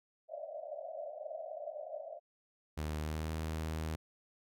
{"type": "band-pass noise", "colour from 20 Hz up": "white", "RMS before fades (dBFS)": -44, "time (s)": [0.28, 2.2], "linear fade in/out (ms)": 50, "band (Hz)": [580, 670], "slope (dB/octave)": 96}
{"type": "tone with pitch glide", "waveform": "sawtooth", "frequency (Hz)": [76.7, 79.22], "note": ["D#2", "D#2"], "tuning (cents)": [-24, 32], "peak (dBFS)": -32, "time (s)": [2.77, 3.96], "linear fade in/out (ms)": 10, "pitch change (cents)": 56, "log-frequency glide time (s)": [3.01, 3.31]}
{"effects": []}